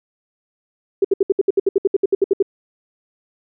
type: tone bursts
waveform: sine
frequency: 392 Hz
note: G4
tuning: in tune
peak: -10 dBFS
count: 16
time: 1.02-2.426 s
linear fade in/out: 5 ms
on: 26 ms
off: 66 ms
effects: none